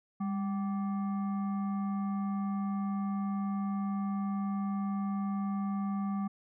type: tone with frequency modulation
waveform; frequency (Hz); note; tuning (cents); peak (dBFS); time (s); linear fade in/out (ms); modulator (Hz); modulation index
sine; 200; G3; +35; -30; 0.2-6.28; 10; 969; 0.42
effects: none